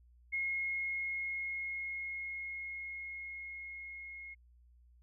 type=tone with level ramp; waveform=sine; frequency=2158 Hz; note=C#7; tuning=47 cents flat; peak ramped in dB=-32 to -45 dBFS; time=0.32-4.35 s; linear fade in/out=20 ms; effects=added 60 Hz sine -60 dBFS peak until 5.02 s